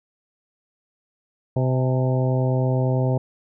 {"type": "harmonic tone with a mistuned harmonic", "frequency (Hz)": 129, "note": "C3", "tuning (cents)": -24, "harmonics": [1, 2, 3, 4, 5, 6, 7], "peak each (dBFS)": [-19, -28, -29, -28, -30, -36, -37], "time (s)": [1.56, 3.18], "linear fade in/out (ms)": 5, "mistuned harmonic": 6, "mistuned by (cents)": 83, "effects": []}